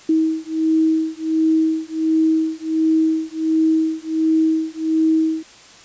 sine beating tone pair, 318.3 / 319.7 Hz, D#4 / D#4, +39 / +47 cents, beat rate 1.4 Hz, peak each -18 / -18 dBFS, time 0.09-5.43 s, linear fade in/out 5 ms, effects white hiss -44 dBFS RMS until 5.84 s + resampled to 16000 Hz

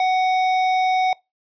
sine tone with tanh clipping, 745 Hz, F#5, 12 cents sharp, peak -18 dBFS, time 0-1.13 s, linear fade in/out 2 ms, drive 16 dB, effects noise-tail reverb RT60 0.2 s tail -22 dB re dry + resampled to 11025 Hz

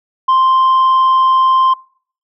sine tone, 1046.5 Hz, C6, in tune, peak -5 dBFS, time 0.28-1.74 s, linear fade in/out 10 ms, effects noise-tail reverb RT60 0.5 s tail -24 dB re dry + tanh soft clip ceiling -7 dBFS

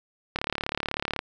click train, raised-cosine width 0.3 ms, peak -11 dBFS, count 31, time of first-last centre 0.36-1.191 s, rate 36.1 Hz, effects none

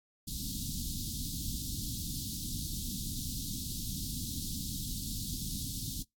pink band-stop noise, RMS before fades -38 dBFS, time 0.27-6.03 s, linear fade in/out 10 ms, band 280 to 3600 Hz, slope 48 dB/octave, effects noise-tail reverb RT60 0.2 s tail -26 dB re dry + AAC 64 kbps

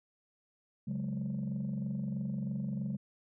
sine chord, C# suspended fourth, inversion none, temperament just, 138.59 / 184.79 / 207.9 Hz, C#3 / F#3 / G#3, 0 / -2 / +2 cents, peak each -36 / -37 / -35 dBFS, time 0.87-2.97 s, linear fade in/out 10 ms, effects tanh soft clip ceiling -29 dBFS

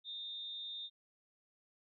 sine tone with amplitude modulation, 3650 Hz, A#7, 37 cents flat, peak -39 dBFS, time 0.04-0.9 s, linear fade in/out 50 ms, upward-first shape sine, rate 242 Hz, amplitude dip 60%, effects none

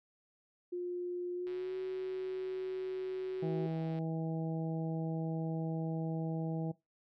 sine tone with pitch glide, 355.2 to 374.8 Hz, F4 to F#4, +29 to +22 cents, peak -35 dBFS, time 0.72-3.67 s, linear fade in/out 10 ms, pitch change +93 cents, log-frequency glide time 1.35-1.76 s
click train, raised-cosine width 0.3 ms, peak -40 dBFS, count 356, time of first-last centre 1.47-3.988 s, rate 141 Hz
harmonic tone, 161.7 Hz, E3, 33 cents flat, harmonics 1 / 2 / 3 / 4 / 5, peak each -35 / -41 / -45 / -47 / -49 dBFS, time 3.42-6.72 s, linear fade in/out 10 ms
effects noise-tail reverb RT60 0.2 s tail -20 dB re dry

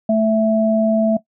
sine tone pair together, 220 / 659.3 Hz, A3 / E5, 0 / 0 cents, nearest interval octave + perfect fifth, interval 1900 cents, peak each -15 dBFS, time 0.09-1.17 s, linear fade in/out 5 ms, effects noise-tail reverb RT60 0.1 s tail -17 dB re dry

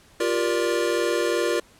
square chord, G minor seventh, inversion third, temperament equal with one note detuned, 349.2 / 392 / 471.9 / 587.3 Hz, F4 / G4 / Bb4 / D5, 0 / 0 / +21 / 0 cents, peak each -26 / -30 / -26 / -29 dBFS, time 0.2-1.6 s, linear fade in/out 5 ms, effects pink hiss -54 dBFS RMS until 1.79 s + low-pass 11000 Hz 12 dB/octave

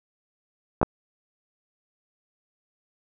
clicks, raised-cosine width 1 ms, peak -6 dBFS, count 2, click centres 0.815 / 0.83 s, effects none

